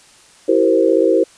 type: chord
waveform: sine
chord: C dominant seventh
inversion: first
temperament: equal with one note detuned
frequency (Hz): 329.6 / 384.6 / 466.2 / 523.3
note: E4 / G4 / Bb4 / C5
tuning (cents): 0 / -33 / 0 / 0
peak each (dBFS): -16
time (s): 0.48-1.24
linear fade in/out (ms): 10
effects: white hiss -47 dBFS RMS until 1.37 s + resampled to 22050 Hz